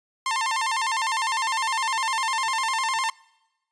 sawtooth tone with vibrato, 974 Hz, B5, 24 cents flat, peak -19 dBFS, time 0.26-3.1 s, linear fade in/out 2 ms, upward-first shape square, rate 9.9 Hz, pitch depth 140 cents each way, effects noise-tail reverb RT60 1.0 s tail -24 dB re dry + resampled to 22050 Hz

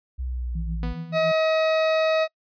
sine exponential sweep, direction down, 64.3 to 55 Hz, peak -26 dBFS, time 0.18-0.94 s, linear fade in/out 20 ms
sine tone with tremolo, 164.81 Hz, E3, in tune, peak -28 dBFS, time 0.55-1.32 s, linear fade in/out 5 ms, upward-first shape sine, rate 7.2 Hz, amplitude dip 70%
sawtooth tone with exponential decay, 246.4 Hz, B3, 4 cents flat, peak -27 dBFS, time 0.83-1.43 s, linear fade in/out 0 ms, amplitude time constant 130 ms
40% pulse tone, 636 Hz, D#5, 38 cents sharp, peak -18 dBFS, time 1.12-2.28 s, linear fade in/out 50 ms
effects noise-tail reverb RT60 0.1 s tail -26 dB re dry + resampled to 11025 Hz

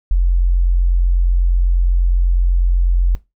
sine tone, 44.1 Hz, F1, 18 cents sharp, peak -10 dBFS, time 0.11-3.15 s, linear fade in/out 0 ms, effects noise-tail reverb RT60 0.2 s tail -18 dB re dry

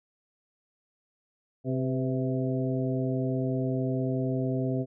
harmonic tone with a mistuned harmonic, 130.81 Hz, C3, in tune, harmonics 1 / 2 / 3 / 4 / 5, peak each -29 / -30 / -34 / -37 / -37 dBFS, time 1.64-4.86 s, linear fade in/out 50 ms, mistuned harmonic 4, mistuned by -57 cents, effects none

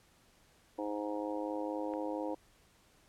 harmonic tone, 104.3 Hz, G#2, 8 cents sharp, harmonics 3 / 4 / 5 / 6 / 7 / 8 / 9, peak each -38 / -46 / -39 / -51 / -46 / -47 / -45 dBFS, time 0.78-2.35 s, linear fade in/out 10 ms
click, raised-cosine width 0.5 ms, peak -35 dBFS, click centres 1.937 s
effects pink hiss -66 dBFS RMS until 3.08 s + low-pass 12000 Hz 12 dB/octave

